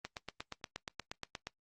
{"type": "click train", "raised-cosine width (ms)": 0.2, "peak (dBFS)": -22, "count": 13, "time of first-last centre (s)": [0.05, 1.47], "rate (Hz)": 8.45, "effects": ["noise-tail reverb RT60 0.1 s tail -19 dB re dry", "Opus 24 kbps"]}